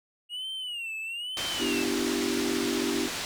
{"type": "tone with vibrato", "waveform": "triangle", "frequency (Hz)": 2854, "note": "F7", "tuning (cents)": 37, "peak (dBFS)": -31, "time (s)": [0.29, 1.86], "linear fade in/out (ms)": 50, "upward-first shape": "sine", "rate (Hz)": 1.1, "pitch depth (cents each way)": 150}
{"type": "low-pass noise", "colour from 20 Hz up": "white", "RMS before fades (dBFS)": -34, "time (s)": [1.37, 3.25], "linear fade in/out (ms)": 0, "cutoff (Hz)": 5400, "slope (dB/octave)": 12}
{"type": "chord", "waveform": "sine", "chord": "E minor seventh", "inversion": "second", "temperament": "equal with one note detuned", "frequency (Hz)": [246.9, 293.7, 336.4, 392], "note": ["B3", "D4", "E4", "G4"], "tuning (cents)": [0, 0, 35, 0], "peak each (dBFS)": -32, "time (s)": [1.58, 3.1], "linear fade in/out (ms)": 50}
{"effects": []}